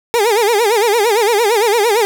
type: tone with vibrato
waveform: 30% pulse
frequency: 438.5 Hz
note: A4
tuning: 6 cents flat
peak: -8 dBFS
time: 0.14-2.05 s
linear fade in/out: 0 ms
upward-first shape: sine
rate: 8.8 Hz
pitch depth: 170 cents each way
effects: none